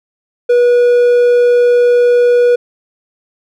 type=tone; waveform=triangle; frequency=485.3 Hz; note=B4; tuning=30 cents flat; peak=-4 dBFS; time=0.49-2.56 s; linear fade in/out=10 ms; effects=none